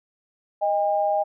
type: tone pair together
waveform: sine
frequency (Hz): 622.3 / 806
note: D#5 / G5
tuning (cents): 0 / +48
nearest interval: major third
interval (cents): 448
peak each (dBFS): -22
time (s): 0.61-1.24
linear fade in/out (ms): 20
effects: none